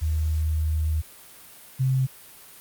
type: tone pair in turn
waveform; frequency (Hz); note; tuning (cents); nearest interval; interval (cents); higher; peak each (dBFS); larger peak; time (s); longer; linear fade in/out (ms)
sine; 78.1 / 131.35; D#2 / C3; +7 / +7; major sixth; 900; second; -21 / -19; second; 0.01-1.02 / 1.79-2.07; first; 20
effects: white hiss -47 dBFS RMS until 2.6 s + Opus 48 kbps